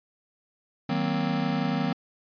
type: chord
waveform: square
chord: C half-diminished seventh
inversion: first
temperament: just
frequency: 156.98 / 188.37 / 235.5 / 261.6 Hz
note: Eb3 / Gb3 / Bb3 / C4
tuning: +16 / +31 / +18 / 0 cents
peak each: -31 dBFS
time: 0.89-1.93 s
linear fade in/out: 5 ms
effects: resampled to 11025 Hz